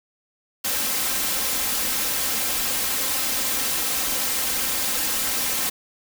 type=noise with comb filter; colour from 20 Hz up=white; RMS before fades=-24 dBFS; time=0.64-5.7 s; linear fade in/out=10 ms; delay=3.8 ms; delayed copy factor=+0.55; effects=none